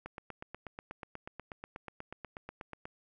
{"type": "click train", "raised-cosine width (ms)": 0.5, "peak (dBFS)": -27, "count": 24, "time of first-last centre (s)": [0.06, 2.855], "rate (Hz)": 8.23, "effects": []}